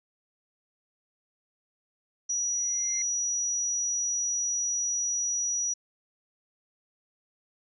sine tone, 5830 Hz, F#8, 26 cents flat, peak -26 dBFS, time 2.29-5.74 s, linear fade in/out 10 ms
35% pulse tone with exponential growth, 2093 Hz, C7, in tune, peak -33 dBFS, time 2.42-3.02 s, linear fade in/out 2 ms, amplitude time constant 130 ms
effects resampled to 16000 Hz

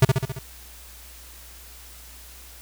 square tone with echo, 131.5 Hz, C3, 9 cents sharp, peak -11 dBFS, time 0.02-0.05 s, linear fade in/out 5 ms, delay 68 ms, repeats 5, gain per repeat -4 dB, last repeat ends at 0.39 s, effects added 60 Hz sine -46 dBFS peak until 2.61 s + white hiss -46 dBFS RMS until 2.61 s

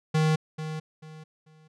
square tone with echo, 156.3 Hz, D#3, 8 cents sharp, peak -21 dBFS, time 0.14-0.36 s, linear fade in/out 10 ms, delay 440 ms, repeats 3, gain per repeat -11 dB, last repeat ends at 1.68 s, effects low-pass 7000 Hz 12 dB/octave

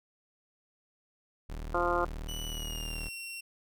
35% pulse tone, 38.89 Hz, D#1, in tune, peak -35 dBFS, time 1.49-3.09 s, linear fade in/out 10 ms
harmonic tone, 174.61 Hz, F3, in tune, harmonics 2 / 3 / 4 / 5 / 6 / 7 / 8, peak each -33 / -33 / -34 / -37 / -34 / -34 / -36 dBFS, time 1.74-2.05 s, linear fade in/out 5 ms
sawtooth tone with pitch glide, 2960 to 2730 Hz, F#7 to F7, 0 to -40 cents, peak -36 dBFS, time 2.28-3.41 s, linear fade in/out 10 ms, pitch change -140 cents, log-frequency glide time 2.48-3.06 s
effects none

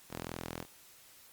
sawtooth tone with high-pass filter, 41.97 Hz, E1, 32 cents sharp, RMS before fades -43 dBFS, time 0.09-0.66 s, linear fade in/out 50 ms, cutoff 160 Hz, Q 0.51, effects white hiss -58 dBFS RMS until 1.32 s + Opus 48 kbps

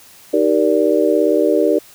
sine chord, Eb major seventh, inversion none, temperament just, 311.1 / 388.9 / 466.7 / 583.4 Hz, Eb4 / G4 / Bb4 / D5, 0 / -14 / +2 / -12 cents, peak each -17 dBFS, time 0.33-1.79 s, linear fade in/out 10 ms, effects white hiss -44 dBFS RMS until 1.94 s

